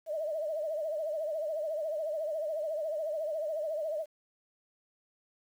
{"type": "tone with vibrato", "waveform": "sine", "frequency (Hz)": 620, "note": "D#5", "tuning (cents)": -6, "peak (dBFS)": -31, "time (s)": [0.06, 4.06], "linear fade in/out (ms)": 50, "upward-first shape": "triangle", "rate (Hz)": 14, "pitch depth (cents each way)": 120, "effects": ["10-bit"]}